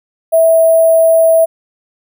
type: tone with sample-and-hold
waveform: sine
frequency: 653 Hz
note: E5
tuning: 17 cents flat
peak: -5 dBFS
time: 0.32-1.46 s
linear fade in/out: 20 ms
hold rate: 11025 Hz
effects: none